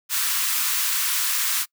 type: high-pass noise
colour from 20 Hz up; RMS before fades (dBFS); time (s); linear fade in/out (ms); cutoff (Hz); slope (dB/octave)
white; -23; 0.09-1.66; 50; 1000; 48
effects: noise-tail reverb RT60 0.1 s tail -25 dB re dry